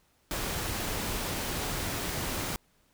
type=noise; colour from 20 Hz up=pink; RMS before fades=-33 dBFS; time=0.31-2.56 s; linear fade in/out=0 ms; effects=pink hiss -68 dBFS RMS until 2.93 s

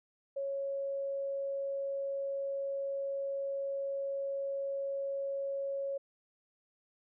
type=tone; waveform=sine; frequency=552 Hz; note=C#5; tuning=7 cents flat; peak=-33 dBFS; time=0.36-5.98 s; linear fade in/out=10 ms; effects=none

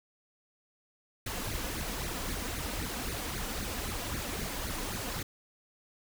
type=noise with flanger; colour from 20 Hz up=pink; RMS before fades=-36 dBFS; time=1.26-5.23 s; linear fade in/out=5 ms; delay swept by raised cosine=0.46 to 4.16 ms; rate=3.8 Hz; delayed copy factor=+0.75; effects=none

